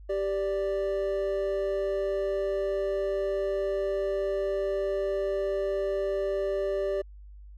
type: tone pair together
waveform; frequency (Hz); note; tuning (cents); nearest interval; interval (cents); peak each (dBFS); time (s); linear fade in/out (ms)
triangle; 392 / 587.3; G4 / D5; 0 / 0; perfect fifth; 700; -27; 0.09-7.02; 10
effects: added 50 Hz sine -44 dBFS peak until 7.57 s